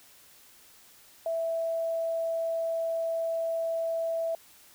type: tone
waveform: sine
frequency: 659.3 Hz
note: E5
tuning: in tune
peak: -27 dBFS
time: 1.26-4.35 s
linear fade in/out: 2 ms
effects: white hiss -56 dBFS RMS until 4.74 s